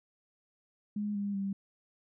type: tone with pitch steps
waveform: sine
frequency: 207.7 / 202 / 196.5 Hz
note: G#3 / G#3 / G3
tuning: 0 / -48 / +4 cents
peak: -31 dBFS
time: 0.96-1.53 s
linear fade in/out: 5 ms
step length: 190 ms
effects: none